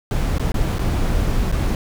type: noise with dropouts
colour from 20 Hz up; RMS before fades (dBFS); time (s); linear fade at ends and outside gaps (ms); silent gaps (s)
brown; -19; 0.11-1.75; 1; 0.383-0.396 / 0.519-0.542 / 0.785-0.792 / 1.516-1.524
effects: none